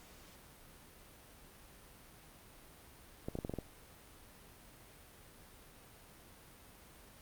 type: clicks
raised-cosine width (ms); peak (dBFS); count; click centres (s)
2; -25; 7; 3.285 / 3.354 / 3.388 / 3.449 / 3.496 / 3.538 / 3.587
effects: pink hiss -58 dBFS RMS until 7.21 s + Opus 48 kbps